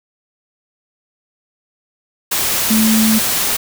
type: tone in noise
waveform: sine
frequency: 220 Hz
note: A3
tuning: in tune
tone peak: -11 dBFS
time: 2.7-3.19 s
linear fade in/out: 10 ms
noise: white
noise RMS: -17 dBFS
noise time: 2.31-3.57 s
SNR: +3 dB
effects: none